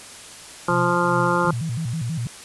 harmonic tone, 174.61 Hz, F3, in tune, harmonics 1 / 2 / 3 / 5 / 6 / 7 / 8, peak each -25 / -25 / -25 / -25 / -25 / -25 / -25 dBFS, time 0.68-1.51 s, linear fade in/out 5 ms
sine tone with tremolo, 127.8 Hz, C3, 40 cents flat, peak -23 dBFS, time 0.7-1.49 s, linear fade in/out 0 ms, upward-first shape triangle, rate 2.5 Hz, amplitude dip 95%
sine tone with vibrato, 138.59 Hz, C#3, in tune, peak -23 dBFS, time 1.45-2.27 s, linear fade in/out 0 ms, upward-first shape square, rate 6.2 Hz, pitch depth 280 cents each way
effects white hiss -40 dBFS RMS until 2.44 s + resampled to 24000 Hz

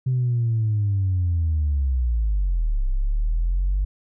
sine linear two-way sweep, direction down then up, 130 to 31.79 to 49.6 Hz, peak -17 dBFS, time 0.06-3.85 s, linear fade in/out 10 ms, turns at 2.87 s, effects tanh soft clip ceiling -15 dBFS

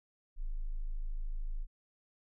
sine tone, 26.69 Hz, G#0, 48 cents sharp, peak -33 dBFS, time 0.36-1.67 s, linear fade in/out 50 ms, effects none

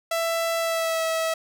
sawtooth tone with pitch glide, 664 to 649.2 Hz, E5 to E5, +12 to -27 cents, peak -19 dBFS, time 0.11-1.34 s, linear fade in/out 5 ms, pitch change -39 cents, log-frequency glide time 0.57-1.04 s, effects none

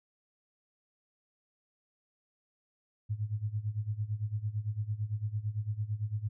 sine tone with tremolo, 106.2 Hz, G#2, 39 cents sharp, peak -28 dBFS, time 3.09-6.29 s, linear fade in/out 20 ms, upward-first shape sine, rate 8.9 Hz, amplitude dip 85%, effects none

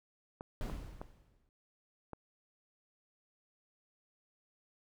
clicks, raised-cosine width 1 ms, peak -29 dBFS, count 4, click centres 0.409 / 0.698 / 1.015 / 2.133 s
brown noise with exponential decay, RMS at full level -36 dBFS, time 0.61-1.49 s, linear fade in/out 1 ms, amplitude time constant 190 ms
effects none

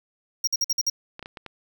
square tone bursts, 5610 Hz, F8, 7 cents sharp, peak -21 dBFS, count 6, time 0.44-0.899 s, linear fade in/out 5 ms, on 34 ms, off 51 ms
clicks, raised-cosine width 0.3 ms, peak -21 dBFS, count 5, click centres 1.194 / 1.227 / 1.259 / 1.372 / 1.463 s
effects 10-bit

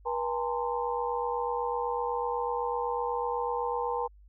sine tone cluster, 481.4 / 816 / 904 / 1037 Hz, B4 / G#5 / A5 / C6, -44 / -31 / +47 / -16 cents, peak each -32 / -35 / -33 / -36 dBFS, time 0.05-4.08 s, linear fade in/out 20 ms, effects added 50 Hz sine -52 dBFS peak until 4.28 s

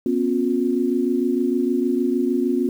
sine tone cluster, 244.6 / 271.2 / 357.5 Hz, B3 / C#4 / F4, -16 / -38 / +41 cents, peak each -22 dBFS, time 0.06-2.69 s, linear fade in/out 2 ms, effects 8-bit

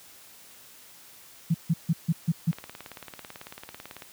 sine tone bursts, 164.81 Hz, E3, in tune, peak -19 dBFS, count 6, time 1.5-2.514 s, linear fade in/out 10 ms, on 44 ms, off 150 ms
click train, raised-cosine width 0.3 ms, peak -24 dBFS, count 28, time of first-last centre 2.53-4.022 s, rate 18.1 Hz
effects white hiss -51 dBFS RMS until 4.12 s + high-pass 60 Hz 12 dB/octave

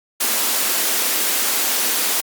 white high-pass noise, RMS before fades -19 dBFS, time 0.2-2.21 s, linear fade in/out 10 ms, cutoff 210 Hz, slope 96 dB/octave, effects Opus 48 kbps

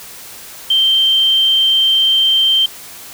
sine tone, 3136 Hz, G7, in tune, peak -9 dBFS, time 0.7-2.66 s, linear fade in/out 5 ms, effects white hiss -34 dBFS RMS until 3.13 s

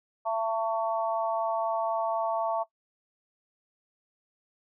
harmonic tone, 224 Hz, A3, 31 cents sharp, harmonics 3 / 4 / 5, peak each -29 / -30 / -33 dBFS, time 0.25-2.64 s, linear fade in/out 20 ms, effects noise-tail reverb RT60 0.1 s tail -17 dB re dry

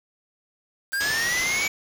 white noise with exponential decay, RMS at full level -40 dBFS, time 0.92-1.57 s, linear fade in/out 0 ms, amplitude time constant 140 ms
square linear sweep, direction up, 1568 to 2300 Hz, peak -24 dBFS, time 0.93-1.68 s, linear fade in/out 2 ms
white low-pass noise, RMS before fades -30 dBFS, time 1-1.68 s, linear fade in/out 10 ms, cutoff 7000 Hz, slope 96 dB/octave
effects none

